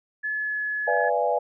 sine tone with pitch glide, 1715 to 1703.2 Hz, A6 to G#6, -45 to +43 cents, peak -25 dBFS, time 0.23-1.1 s, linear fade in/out 20 ms, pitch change -12 cents, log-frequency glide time 0.33-0.6 s
sine chord, B diminished seventh, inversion none, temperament equal with one note detuned, 493.9 / 587.3 / 681.7 / 830.6 Hz, B4 / D5 / F5 / Ab5, 0 / 0 / -42 / 0 cents, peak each -26 dBFS, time 0.87-1.39 s, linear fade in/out 10 ms
effects none

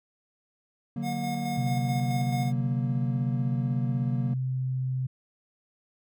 triangle chord, D augmented, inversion none, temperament equal, 146.83 / 185 / 233.1 Hz, D3 / F#3 / A#3, 0 / 0 / 0 cents, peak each -32 / -33 / -30 dBFS, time 0.96-4.34 s, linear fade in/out 5 ms
square tone with tremolo, 720 Hz, F#5, 47 cents flat, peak -32 dBFS, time 1.02-2.53 s, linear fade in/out 50 ms, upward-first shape square, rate 4.6 Hz, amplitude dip 35%
sine tone with pitch glide, 130.8 to 129.6 Hz, C3 to C3, 0 to -16 cents, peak -26 dBFS, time 1.57-5.07 s, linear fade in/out 10 ms, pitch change -16 cents, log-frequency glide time 3.51-4.43 s
effects none

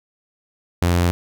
sawtooth tone, 87.31 Hz, F2, in tune, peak -11 dBFS, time 0.82-1.11 s, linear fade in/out 0 ms, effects none

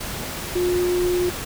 sine tone in noise, 357 Hz, F4, 38 cents sharp, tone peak -18 dBFS, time 0.55-1.3 s, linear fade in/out 10 ms, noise pink, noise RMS -30 dBFS, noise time 0-1.45 s, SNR +9 dB, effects none

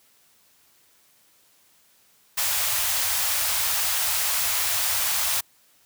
white band-stop noise, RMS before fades -24 dBFS, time 2.37-5.41 s, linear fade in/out 10 ms, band 100 to 650 Hz, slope 24 dB/octave, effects white hiss -60 dBFS RMS until 5.85 s + high-pass 60 Hz 12 dB/octave

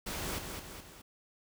pink noise with echo, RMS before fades -38 dBFS, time 0.06-0.39 s, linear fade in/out 10 ms, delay 210 ms, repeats 3, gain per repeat -5 dB, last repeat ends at 1.02 s, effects none

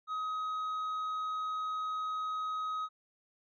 sine tone with tanh clipping, 1264 Hz, D#6, 27 cents sharp, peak -34 dBFS, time 0.07-2.89 s, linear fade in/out 50 ms, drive 4 dB, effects none

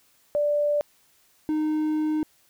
sine / triangle tone pair in turn, 587.3 / 308.1 Hz, D5 / D#4, 0 / -17 cents, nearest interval major seventh, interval 1117 cents, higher first, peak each -20 dBFS, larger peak neither, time 0.35-0.81 / 1.49-2.23 s, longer second, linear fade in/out 0 ms, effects white hiss -62 dBFS RMS until 2.49 s

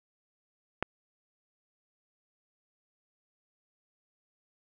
click, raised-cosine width 0.5 ms, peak -13 dBFS, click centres 0.826 s, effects none

